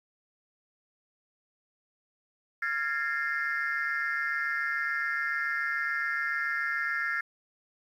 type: tone cluster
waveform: sine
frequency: 1383 / 1661 / 1808 / 2104 Hz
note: F6 / G#6 / A6 / C7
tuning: -17 / 0 / +47 / +9 cents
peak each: -32 / -32 / -32 / -35 dBFS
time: 2.62-7.21 s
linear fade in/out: 5 ms
effects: tanh soft clip ceiling -21 dBFS + 10-bit